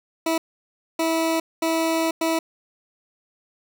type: tone bursts at uneven times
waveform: 20% pulse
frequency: 325.9 Hz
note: E4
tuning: 20 cents flat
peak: -15 dBFS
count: 4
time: 0.26-0.38 / 0.99-1.4 / 1.62-2.11 / 2.21-2.39 s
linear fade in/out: 5 ms
effects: none